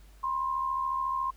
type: tone pair together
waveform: sine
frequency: 987.8 / 1061.8 Hz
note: B5 / C6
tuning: 0 / +25 cents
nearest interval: minor second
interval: 125 cents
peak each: -36 / -28 dBFS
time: 0.23-1.31 s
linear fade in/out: 10 ms
effects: added 50 Hz sine -51 dBFS peak until 1.36 s + pink hiss -62 dBFS RMS until 1.36 s